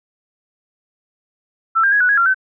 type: tone with pitch steps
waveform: sine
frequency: 1333 / 1597 / 1663 / 1478 / 1657 / 1378 / 1530 Hz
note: E6 / G6 / G#6 / F#6 / G#6 / F6 / G6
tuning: +19 / +32 / +2 / -2 / -4 / -24 / -42 cents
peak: -11 dBFS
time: 1.75-2.345 s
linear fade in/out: 20 ms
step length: 85 ms
effects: none